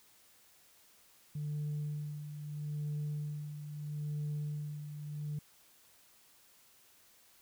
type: tone with tremolo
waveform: sine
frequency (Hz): 148.6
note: D3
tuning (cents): +21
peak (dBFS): -32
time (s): 1.35-5.39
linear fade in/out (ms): 5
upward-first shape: sine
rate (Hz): 0.77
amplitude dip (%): 65
effects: tanh soft clip ceiling -32 dBFS + white hiss -64 dBFS RMS until 7.41 s